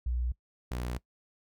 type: tone pair in turn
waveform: sine / sawtooth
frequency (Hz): 60.8 / 60.8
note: B1 / B1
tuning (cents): -26 / -26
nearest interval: unison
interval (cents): 0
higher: neither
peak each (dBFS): -28 / -29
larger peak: first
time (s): 0.06-0.32 / 0.71-0.98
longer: second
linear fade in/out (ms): 5
effects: noise-tail reverb RT60 0.1 s tail -20 dB re dry